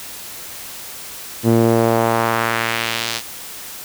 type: tone with band-pass filter sweep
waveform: sawtooth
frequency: 114.8 Hz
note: A#2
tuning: 26 cents flat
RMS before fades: -17 dBFS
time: 1.43-3.22 s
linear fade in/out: 50 ms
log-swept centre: 280 to 5000 Hz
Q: 1.2
effects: white hiss -33 dBFS RMS until 3.84 s